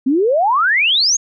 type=exponential sweep; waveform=sine; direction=up; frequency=248.7 to 6790 Hz; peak=-11 dBFS; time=0.06-1.17 s; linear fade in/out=10 ms; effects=none